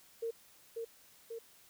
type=tone with echo; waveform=sine; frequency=458.6 Hz; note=A#4; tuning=28 cents flat; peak=-34 dBFS; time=0.22-0.31 s; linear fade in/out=10 ms; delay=540 ms; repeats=2; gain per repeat=-3 dB; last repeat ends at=1.39 s; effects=white hiss -62 dBFS RMS until 1.69 s